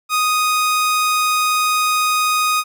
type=tone; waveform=sawtooth; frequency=1244.5 Hz; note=D#6; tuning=in tune; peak=-11 dBFS; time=0.09-2.64 s; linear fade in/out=50 ms; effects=none